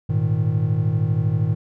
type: chord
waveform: triangle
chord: Ab suspended second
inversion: none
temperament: equal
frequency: 103.83 / 116.54 / 155.56 Hz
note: Ab2 / Bb2 / Eb3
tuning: 0 / 0 / 0 cents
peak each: -20 dBFS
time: 0.09-1.55 s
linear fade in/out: 10 ms
effects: none